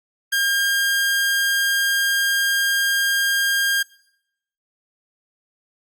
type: tone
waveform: sawtooth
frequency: 1610 Hz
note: G6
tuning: 46 cents sharp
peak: -14 dBFS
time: 0.32-3.83 s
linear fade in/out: 10 ms
effects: noise-tail reverb RT60 0.8 s tail -23 dB re dry + Opus 48 kbps